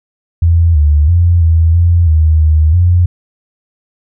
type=tone with pitch steps; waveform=sine; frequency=83.9 / 74.2 / 86.4 / 82 / 85.8 / 78.8 / 77.8 / 88.3 Hz; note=E2 / D2 / F2 / E2 / F2 / D#2 / D#2 / F2; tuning=+31 / +18 / -18 / -9 / -30 / +23 / 0 / +20 cents; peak=-5 dBFS; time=0.42-3.06 s; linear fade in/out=5 ms; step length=330 ms; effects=none